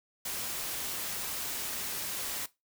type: noise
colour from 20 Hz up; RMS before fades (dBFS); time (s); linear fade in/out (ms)
white; -36; 0.25-2.46; 5
effects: noise-tail reverb RT60 0.2 s tail -18 dB re dry